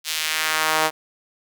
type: tone with high-pass filter sweep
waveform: sawtooth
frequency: 157 Hz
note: D#3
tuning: 16 cents sharp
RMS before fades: -22 dBFS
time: 0.04-0.91 s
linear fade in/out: 50 ms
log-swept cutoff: 3700 to 680 Hz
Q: 1.1
effects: none